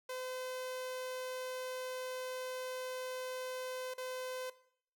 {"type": "tone with dropouts", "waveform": "sawtooth", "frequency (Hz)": 511, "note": "C5", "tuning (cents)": -41, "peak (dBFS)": -36, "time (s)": [0.09, 4.5], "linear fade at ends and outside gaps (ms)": 5, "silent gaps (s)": [3.939, 3.979], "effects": ["noise-tail reverb RT60 0.6 s tail -17 dB re dry"]}